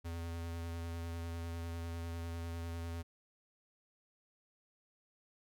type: tone with vibrato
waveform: square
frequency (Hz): 84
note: E2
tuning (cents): +33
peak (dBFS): -40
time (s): 0.04-3.03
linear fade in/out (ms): 20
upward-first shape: triangle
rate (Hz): 10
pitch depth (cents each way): 18
effects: none